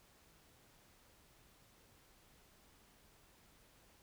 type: silence
effects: pink hiss -67 dBFS RMS until 4.02 s